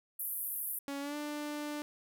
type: band-pass noise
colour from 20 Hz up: white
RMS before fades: -38 dBFS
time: 0.19-0.79 s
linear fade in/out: 5 ms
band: 11000 to 14000 Hz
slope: 48 dB/octave
type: tone with pitch glide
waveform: sawtooth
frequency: 280 to 296.1 Hz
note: C#4 to D4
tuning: +18 to +14 cents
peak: -33 dBFS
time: 0.88-1.82 s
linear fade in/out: 0 ms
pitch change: +96 cents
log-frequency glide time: 1-1.16 s
effects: none